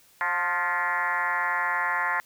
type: tone with frequency modulation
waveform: sine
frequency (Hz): 1396.9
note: F6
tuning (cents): 0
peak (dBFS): -23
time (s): 0.21-2.2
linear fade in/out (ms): 0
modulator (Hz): 171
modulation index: 3.5
effects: white hiss -58 dBFS RMS until 2.25 s